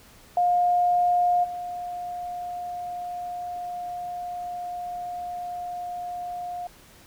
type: tone with level steps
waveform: sine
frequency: 710 Hz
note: F5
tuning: 28 cents sharp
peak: -18 / -30 dBFS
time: 0.37-6.67 s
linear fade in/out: 2 ms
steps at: 1.43 s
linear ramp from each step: 20 ms
effects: pink hiss -52 dBFS RMS until 7.06 s